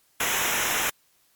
pink noise with comb filter, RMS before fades -25 dBFS, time 0.2-0.9 s, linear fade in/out 5 ms, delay 0.22 ms, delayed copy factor -0.9, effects white hiss -64 dBFS RMS until 1.35 s + MP3 96 kbps

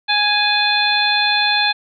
harmonic tone with a mistuned harmonic, 830.6 Hz, G#5, in tune, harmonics 1 / 2 / 3 / 4 / 5, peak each -20 / -20 / -20 / -20 / -20 dBFS, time 0.08-1.73 s, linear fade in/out 20 ms, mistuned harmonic 4, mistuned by +80 cents, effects none

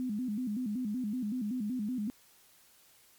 sine tone with vibrato, 230 Hz, A#3, 23 cents flat, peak -31 dBFS, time 0-2.1 s, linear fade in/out 0 ms, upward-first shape square, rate 5.3 Hz, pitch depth 170 cents each way, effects white hiss -62 dBFS RMS until 3.18 s + MP3 96 kbps

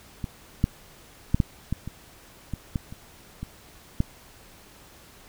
clicks, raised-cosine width 5 ms, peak -17 / -7 / -7 / -7 / -13 / -21 / -17 / -13 / -26 / -20 / -9 dBFS, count 11, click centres 0.242 / 0.641 / 1.345 / 1.402 / 1.726 / 1.876 / 2.537 / 2.758 / 2.925 / 3.43 / 4.004 s, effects pink hiss -51 dBFS RMS until 5.28 s

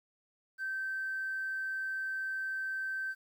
triangle tone, 1551 Hz, G6, 19 cents flat, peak -30 dBFS, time 0.58-3.15 s, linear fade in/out 50 ms, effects tanh soft clip ceiling -31 dBFS + 11-bit

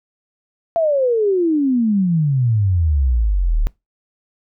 sine exponential sweep, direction down, 684 to 35 Hz, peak -13 dBFS, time 0.76-3.67 s, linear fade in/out 0 ms, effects noise-tail reverb RT60 0.2 s tail -22 dB re dry

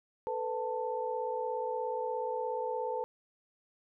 sine tone cluster, 442.5 / 499.4 / 885 Hz, A4 / B4 / A5, +10 / +19 / +10 cents, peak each -38 / -35 / -36 dBFS, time 0.27-3.04 s, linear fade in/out 0 ms, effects none

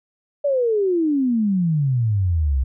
sine exponential sweep, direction down, 587.3 to 62.3 Hz, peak -16 dBFS, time 0.44-2.64 s, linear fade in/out 10 ms, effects none

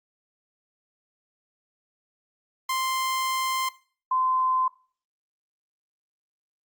sawtooth / sine tone pair in turn, 1046 / 1031.6 Hz, C6 / C6, -1 / -25 cents, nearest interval unison, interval 24 cents, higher first, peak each -21 dBFS, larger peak neither, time 2.69-3.69 / 4.11-4.68 s, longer first, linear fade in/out 5 ms, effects noise-tail reverb RT60 0.4 s tail -18 dB re dry + Opus 48 kbps

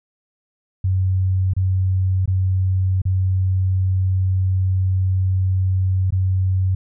sine tone with dropouts, 93.8 Hz, F#2, 24 cents sharp, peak -15 dBFS, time 0.84-6.75 s, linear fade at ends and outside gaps 5 ms, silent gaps 1.536-1.565 / 2.258-2.276 / 3.018-3.053 / 6.106-6.123 s, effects none

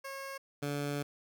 15% pulse tone pair in turn, 544 / 144.09 Hz, C#5 / D3, -33 / -33 cents, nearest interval octave + major seventh, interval 2300 cents, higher first, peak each -34 / -27 dBFS, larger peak second, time 0.04-0.38 / 0.62-1.03 s, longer second, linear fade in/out 10 ms, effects none

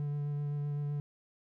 triangle tone with vibrato, 145.5 Hz, D3, 16 cents flat, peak -30 dBFS, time 0-1 s, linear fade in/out 0 ms, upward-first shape sine, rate 7.8 Hz, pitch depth 13 cents each way, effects none

